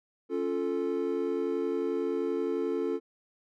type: chord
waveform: triangle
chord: Db augmented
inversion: none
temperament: equal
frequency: 277.2 / 349.2 / 440 Hz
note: Db4 / F4 / A4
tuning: 0 / 0 / 0 cents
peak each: -32 / -30 / -29 dBFS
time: 0.29-3 s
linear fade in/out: 50 ms
effects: none